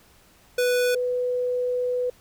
square / sine tone pair in turn, 493.9 / 496.2 Hz, B4 / B4, 0 / +8 cents, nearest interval unison, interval 8 cents, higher second, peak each -20 / -22 dBFS, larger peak first, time 0.58-0.95 / 0.95-2.1 s, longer second, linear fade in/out 5 ms, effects pink hiss -56 dBFS RMS until 2.2 s

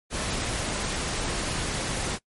pink noise, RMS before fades -29 dBFS, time 0.1-2.19 s, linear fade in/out 50 ms, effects noise-tail reverb RT60 0.1 s tail -22 dB re dry + MP3 48 kbps

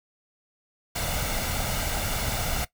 pink noise with comb filter, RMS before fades -28 dBFS, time 0.95-2.65 s, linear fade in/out 10 ms, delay 1.4 ms, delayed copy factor +0.55, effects noise-tail reverb RT60 0.1 s tail -17 dB re dry

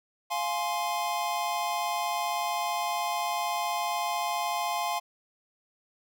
square chord, F minor, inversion none, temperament just, 698.5 / 838.1 / 1047.7 Hz, F5 / Ab5 / C6, 0 / +16 / +2 cents, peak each -33 dBFS, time 0.3-5 s, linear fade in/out 20 ms, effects none

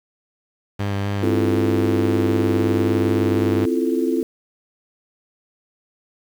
sawtooth tone with vibrato, 100.1 Hz, G2, 37 cents sharp, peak -17 dBFS, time 0.79-3.66 s, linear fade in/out 10 ms, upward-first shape square, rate 3.9 Hz, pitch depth 13 cents each way
sine chord, F major seventh, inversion second, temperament equal, 261.6 / 329.6 / 349.2 / 440 Hz, C4 / E4 / F4 / A4, 0 / 0 / 0 / 0 cents, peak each -22 / -22 / -23 / -25 dBFS, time 1.23-4.23 s, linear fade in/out 2 ms
effects low-pass 4000 Hz 12 dB/octave + 7-bit

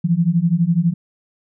sine beating tone pair, 163.3 / 175.3 Hz, E3 / F3, -16 / +7 cents, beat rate 12 Hz, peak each -17 / -16 dBFS, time 0.04-0.94 s, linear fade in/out 10 ms, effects none

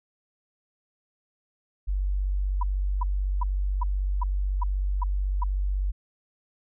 sine tone, 48.02 Hz, G1, 35 cents flat, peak -23 dBFS, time 1.87-5.92 s, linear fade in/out 20 ms
sine tone bursts, 983 Hz, B5, 8 cents flat, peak -26 dBFS, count 8, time 2.61-5.438 s, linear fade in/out 5 ms, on 21 ms, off 380 ms
effects none

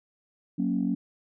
sine chord, F# major, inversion none, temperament equal, 185 / 233.1 / 277.2 Hz, F#3 / A#3 / C#4, 0 / 0 / 0 cents, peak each -28 dBFS, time 0.58-0.95 s, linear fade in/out 10 ms, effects tanh soft clip ceiling -15 dBFS

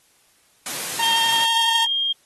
white high-pass noise, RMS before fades -28 dBFS, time 0.66-1.45 s, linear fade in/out 2 ms, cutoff 110 Hz, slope 96 dB/octave
sawtooth tone with vibrato, 914 Hz, A#5, 34 cents flat, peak -17 dBFS, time 0.99-1.85 s, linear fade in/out 5 ms, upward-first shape sine, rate 12 Hz, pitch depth 16 cents each way
sine tone with pitch glide, 3196 to 3220 Hz, G7 to G7, +33 to +46 cents, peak -19 dBFS, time 1.02-2.13 s, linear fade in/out 10 ms, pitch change +13 cents, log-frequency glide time 1.16-1.38 s
effects white hiss -59 dBFS RMS until 2.25 s + AAC 32 kbps

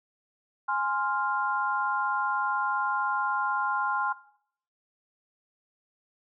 sine chord, F minor, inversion first, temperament equal, 830.6 / 1046.5 / 1396.9 Hz, Ab5 / C6 / F6, 0 / 0 / 0 cents, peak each -30 / -29 / -30 dBFS, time 0.68-4.13 s, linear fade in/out 10 ms, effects noise-tail reverb RT60 0.6 s tail -17 dB re dry

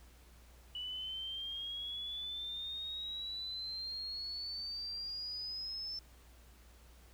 sine exponential sweep, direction up, 2952 to 5310 Hz, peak -39 dBFS, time 0.75-5.99 s, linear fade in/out 2 ms, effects added 60 Hz sine -58 dBFS peak until 7.13 s + pink hiss -64 dBFS RMS until 7.13 s

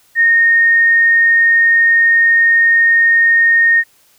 sine tone, 1846 Hz, A#6, 17 cents flat, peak -7 dBFS, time 0.15-3.84 s, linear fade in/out 50 ms, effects white hiss -52 dBFS RMS until 4.18 s

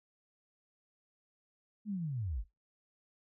sine linear sweep, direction down, 219.2 to 38.61 Hz, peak -34 dBFS, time 1.85-2.45 s, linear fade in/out 50 ms, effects noise-tail reverb RT60 0.2 s tail -20 dB re dry

